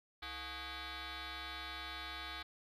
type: tone with frequency modulation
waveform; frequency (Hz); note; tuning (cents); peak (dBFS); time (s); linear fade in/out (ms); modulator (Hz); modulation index
sine; 1108.7; C#6; 0; -40; 0.22-2.43; 10; 392; 7.9
effects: tanh soft clip ceiling -41 dBFS + 13-bit